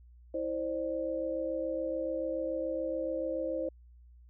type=tone cluster; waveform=sine; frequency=326.6 / 528 / 595 Hz; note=E4 / C5 / D5; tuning=-16 / +16 / +22 cents; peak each=-37 / -33 / -38 dBFS; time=0.34-3.69 s; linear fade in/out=5 ms; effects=added 60 Hz sine -53 dBFS peak until 4.29 s